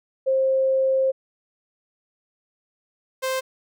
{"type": "tone pair in turn", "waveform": ["sine", "sawtooth"], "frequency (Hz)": [530, 523], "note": ["C5", "C5"], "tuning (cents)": [22, -1], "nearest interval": "unison", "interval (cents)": 23, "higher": "first", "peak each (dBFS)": [-17, -19], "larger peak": "first", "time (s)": [[0.26, 1.12], [3.22, 3.41]], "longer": "first", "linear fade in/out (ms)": 20, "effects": []}